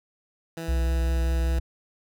15% pulse tone, 164.81 Hz, E3, in tune, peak -26 dBFS, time 0.57-1.59 s, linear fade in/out 2 ms
sine tone with vibrato, 62.5 Hz, B1, 21 cents sharp, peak -21 dBFS, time 0.68-1.6 s, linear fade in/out 10 ms, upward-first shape triangle, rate 5.1 Hz, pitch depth 52 cents each way
effects none

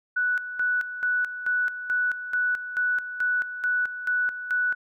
sine tone with tremolo, 1480 Hz, F#6, in tune, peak -21 dBFS, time 0.16-4.75 s, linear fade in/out 10 ms, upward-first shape square, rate 2.3 Hz, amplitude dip 70%, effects none

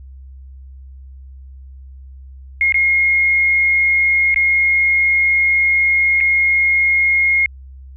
sine tone with dropouts, 2148 Hz, C7, 45 cents sharp, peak -11 dBFS, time 2.61-7.46 s, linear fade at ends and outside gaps 1 ms, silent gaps 2.723-2.743 / 4.344-4.36 / 6.204-6.209 s, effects added 66 Hz sine -34 dBFS peak until 7.96 s

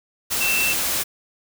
sine tone in noise, 2678 Hz, E7, 27 cents sharp, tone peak -20 dBFS, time 0.4-0.74 s, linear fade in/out 20 ms, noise white, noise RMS -23 dBFS, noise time 0.3-1.04 s, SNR 0 dB, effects none

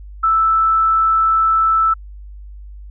sine tone, 1318.5 Hz, E6, in tune, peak -11 dBFS, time 0.23-1.94 s, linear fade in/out 10 ms, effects added 50 Hz sine -32 dBFS peak until 2.9 s

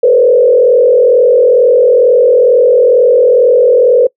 sine tone with frequency modulation, 493.9 Hz, B4, in tune, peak -3 dBFS, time 0.03-4.07 s, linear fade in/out 5 ms, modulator 42.2 Hz, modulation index 1.1, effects noise-tail reverb RT60 0.1 s tail -24 dB re dry

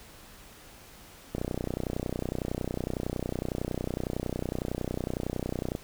click train, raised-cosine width 2 ms, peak -17 dBFS, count 137, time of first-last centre 1.35-5.751 s, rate 30.9 Hz, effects pink hiss -51 dBFS RMS until 5.83 s

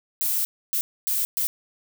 violet noise bursts at uneven times, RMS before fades -24 dBFS, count 4, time 0.21-0.45 / 0.73-0.81 / 1.07-1.25 / 1.37-1.47 s, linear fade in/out 0 ms, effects none

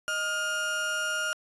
35% pulse tone pair together, 621.4 / 1417 Hz, D#5 / F6, -2 / +25 cents, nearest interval octave + major second, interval 1427 cents, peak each -36 / -26 dBFS, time 0.08-1.33 s, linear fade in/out 0 ms, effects resampled to 24000 Hz

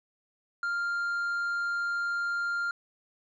triangle tone, 1396.9 Hz, F6, in tune, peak -26 dBFS, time 0.63-2.71 s, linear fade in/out 2 ms, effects resampled to 16000 Hz

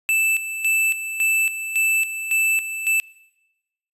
square tone with tremolo, 2642 Hz, E7, 3 cents sharp, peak -17 dBFS, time 0.09-3 s, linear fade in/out 0 ms, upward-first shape square, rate 1.8 Hz, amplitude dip 65%, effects noise-tail reverb RT60 1.0 s tail -23 dB re dry + resampled to 32000 Hz

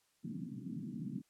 pink band-pass noise, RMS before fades -43 dBFS, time 0.23-1.22 s, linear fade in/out 20 ms, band 140 to 280 Hz, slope 48 dB/octave, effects white hiss -75 dBFS RMS until 1.29 s + low-pass 11000 Hz 12 dB/octave

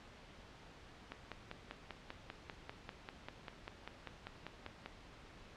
click train, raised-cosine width 0.3 ms, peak -28 dBFS, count 20, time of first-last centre 1.12-4.86 s, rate 5.08 Hz, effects pink hiss -57 dBFS RMS until 5.56 s + low-pass 4000 Hz 12 dB/octave

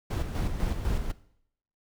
brown noise with tremolo, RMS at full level -27 dBFS, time 0.1-1.12 s, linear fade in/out 10 ms, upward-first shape square, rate 4 Hz, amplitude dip 50%, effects noise-tail reverb RT60 0.7 s tail -18 dB re dry

